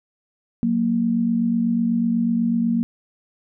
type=tone pair together; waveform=sine; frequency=185.01 / 233.1 Hz; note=F#3 / A#3; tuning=0 / 0 cents; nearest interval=major third; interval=400 cents; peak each=-24 / -18 dBFS; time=0.63-2.83 s; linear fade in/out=0 ms; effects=none